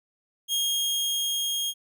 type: tone with level ramp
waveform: sawtooth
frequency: 3250 Hz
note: G#7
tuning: 38 cents flat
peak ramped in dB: -20 to -23 dBFS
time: 0.48-1.74 s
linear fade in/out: 50 ms
effects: none